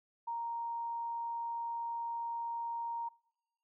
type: tone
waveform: sine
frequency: 932.3 Hz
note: A#5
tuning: in tune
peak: -35 dBFS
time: 0.27-3.09 s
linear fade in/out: 10 ms
effects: noise-tail reverb RT60 0.9 s tail -25 dB re dry